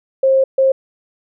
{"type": "tone bursts at uneven times", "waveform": "sine", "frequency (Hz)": 533, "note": "C5", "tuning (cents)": 32, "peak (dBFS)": -9, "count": 2, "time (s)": [[0.23, 0.44], [0.58, 0.72]], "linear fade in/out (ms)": 5, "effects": []}